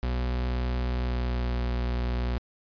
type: tone with pitch glide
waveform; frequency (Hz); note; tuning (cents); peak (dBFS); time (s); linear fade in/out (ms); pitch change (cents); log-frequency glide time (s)
40% pulse; 61.74 to 60.64; B1 to B1; 0 to -31; -25; 0.03-2.38; 0; -31; 0.91-1.58
effects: resampled to 11025 Hz